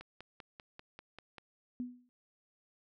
click train, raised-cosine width 0.3 ms, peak -32 dBFS, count 8, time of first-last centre 0.01-1.383 s, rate 5.1 Hz
sine tone with exponential decay, 246.9 Hz, B3, in tune, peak -33 dBFS, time 1.8-2.09 s, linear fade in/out 0 ms, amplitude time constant 63 ms
effects none

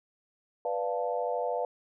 sine chord, B half-diminished seventh, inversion none, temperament equal, 493.9 / 587.3 / 698.5 / 880 Hz, B4 / D5 / F5 / A5, 0 / 0 / 0 / 0 cents, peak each -32 / -34 / -33 / -37 dBFS, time 0.65-1.65 s, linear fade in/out 2 ms, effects none

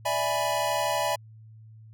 square chord, E dominant seventh, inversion third, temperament equal, 587.3 / 659.3 / 830.6 / 987.8 Hz, D5 / E5 / G#5 / B5, 0 / 0 / 0 / 0 cents, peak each -31 dBFS, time 0.05-1.16 s, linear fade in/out 10 ms, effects added 110 Hz sine -46 dBFS peak until 1.93 s

